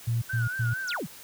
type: tone bursts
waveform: sine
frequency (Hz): 116.54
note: A#2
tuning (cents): 0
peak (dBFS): -23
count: 3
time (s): 0.07-0.74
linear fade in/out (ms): 10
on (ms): 150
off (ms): 110
type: tone with vibrato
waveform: sine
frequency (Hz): 1496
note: F#6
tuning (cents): +19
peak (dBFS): -30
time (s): 0.29-0.97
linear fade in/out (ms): 10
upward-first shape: sine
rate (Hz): 4.4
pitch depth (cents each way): 85
type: exponential sweep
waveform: sine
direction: down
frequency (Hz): 8000 to 116.54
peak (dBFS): -30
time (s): 0.87-1.07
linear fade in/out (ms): 20
effects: tanh soft clip ceiling -16 dBFS + white hiss -47 dBFS RMS until 1.23 s